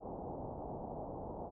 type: low-pass noise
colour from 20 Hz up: white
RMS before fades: -44 dBFS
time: 0-1.51 s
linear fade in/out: 50 ms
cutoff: 860 Hz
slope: 48 dB/octave
effects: none